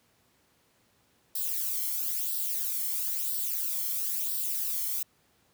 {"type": "noise with flanger", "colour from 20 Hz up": "violet", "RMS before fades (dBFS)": -31, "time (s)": [1.35, 5.03], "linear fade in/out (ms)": 5, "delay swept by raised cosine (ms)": [0.22, 0.95], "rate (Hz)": 1, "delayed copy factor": 0.6, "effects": ["pink hiss -67 dBFS RMS until 5.53 s", "high-pass 80 Hz 12 dB/octave"]}